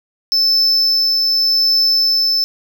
triangle tone with tremolo, 5270 Hz, E8, 1 cent flat, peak -9 dBFS, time 0.32-2.44 s, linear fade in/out 0 ms, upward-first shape triangle, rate 0.85 Hz, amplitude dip 25%, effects 8-bit

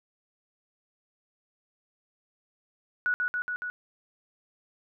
sine tone with echo, 1468 Hz, F#6, 14 cents flat, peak -23 dBFS, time 3.06-3.14 s, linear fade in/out 0 ms, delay 140 ms, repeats 4, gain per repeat -2 dB, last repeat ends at 3.7 s, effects none

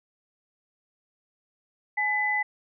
sine tone pair together, 842.2 / 2003 Hz, G#5 / B6, +24 / +24 cents, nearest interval octave + minor third, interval 1500 cents, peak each -29 / -24 dBFS, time 1.97-2.43 s, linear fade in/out 10 ms, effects none

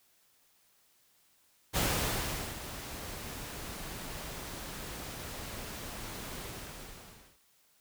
pink noise with ADSR envelope, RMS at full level -29 dBFS, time 1.73-7.39 s, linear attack 37 ms, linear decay 790 ms, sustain -13 dB, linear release 1000 ms, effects white hiss -68 dBFS RMS until 7.8 s

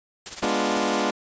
white noise with tremolo, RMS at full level -32 dBFS, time 0.26-1.02 s, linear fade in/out 0 ms, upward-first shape triangle, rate 18 Hz, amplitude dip 80%
15% pulse chord, G# diminished seventh, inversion none, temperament equal with one note detuned, 207.7 / 245.8 / 293.7 / 349.2 Hz, G#3 / B3 / D4 / F4, 0 / -8 / 0 / 0 cents, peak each -21 dBFS, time 0.42-1.11 s, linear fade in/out 10 ms
clicks, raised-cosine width 2 ms, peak -25 dBFS, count 2, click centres 0.429 / 0.444 s
effects resampled to 16000 Hz

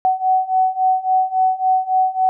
sine beating tone pair, 748 / 751.6 Hz, F#5 / F#5, +19 / +27 cents, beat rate 3.6 Hz, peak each -18 / -16 dBFS, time 0.05-2.29 s, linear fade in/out 0 ms, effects none

